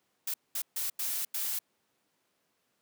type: noise bursts at uneven times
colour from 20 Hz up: blue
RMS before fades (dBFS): -33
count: 5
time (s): 0.27-0.34 / 0.55-0.62 / 0.76-0.9 / 0.99-1.25 / 1.34-1.59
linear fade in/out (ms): 5
effects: pink hiss -75 dBFS RMS until 2.81 s + high-pass 200 Hz 12 dB/octave